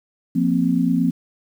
sine chord, F suspended fourth, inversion none, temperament equal, 174.61 / 233.1 / 261.6 Hz, F3 / Bb3 / C4, 0 / 0 / 0 cents, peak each -20 / -21 / -19 dBFS, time 0.35-1.11 s, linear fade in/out 10 ms, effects 8-bit

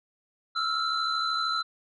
sine tone cluster, 1311 / 1384 / 4033 Hz, E6 / F6 / B7, -10 / -16 / +36 cents, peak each -28 / -30 / -29 dBFS, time 0.55-1.63 s, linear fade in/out 20 ms, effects tanh soft clip ceiling -19 dBFS

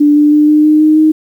sine tone with pitch steps, 293.7 / 296.6 / 299.5 / 302.5 / 305.5 / 308.5 / 311.5 Hz, D4 / D4 / D4 / D#4 / D#4 / D#4 / D#4, 0 / +17 / +34 / -49 / -32 / -15 / +2 cents, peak -4 dBFS, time 0-1.12 s, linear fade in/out 10 ms, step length 160 ms, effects 7-bit

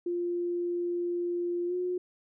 sine tone with pitch glide, 349.2 to 360.7 Hz, F4 to F#4, 0 to -44 cents, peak -28 dBFS, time 0.06-1.98 s, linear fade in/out 5 ms, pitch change +56 cents, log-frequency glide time 1.67-1.74 s, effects none

